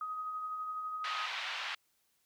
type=tone with tremolo; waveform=sine; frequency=1256 Hz; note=D#6; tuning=16 cents sharp; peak=-35 dBFS; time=0.01-1.26 s; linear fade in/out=2 ms; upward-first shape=sine; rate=12 Hz; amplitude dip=30%
type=band-pass noise; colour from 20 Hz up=white; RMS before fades=-39 dBFS; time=1.04-1.75 s; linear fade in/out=5 ms; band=830 to 3600 Hz; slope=24 dB/octave
effects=white hiss -75 dBFS RMS until 2.25 s